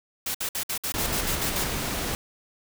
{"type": "noise bursts", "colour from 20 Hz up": "white", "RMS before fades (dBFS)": -29, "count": 10, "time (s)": [0.26, 1.642], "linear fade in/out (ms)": 5, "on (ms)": 86, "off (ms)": 58}
{"type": "noise", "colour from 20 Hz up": "pink", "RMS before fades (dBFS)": -29, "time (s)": [0.94, 2.15], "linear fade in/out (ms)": 0}
{"effects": []}